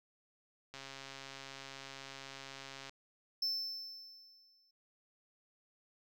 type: click train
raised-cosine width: 0.2 ms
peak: -30 dBFS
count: 294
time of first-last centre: 0.74-2.894 s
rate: 136 Hz
type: tone with exponential decay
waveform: triangle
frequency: 5300 Hz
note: E8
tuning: 9 cents sharp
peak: -30 dBFS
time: 3.42-4.71 s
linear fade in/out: 5 ms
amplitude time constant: 280 ms
effects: none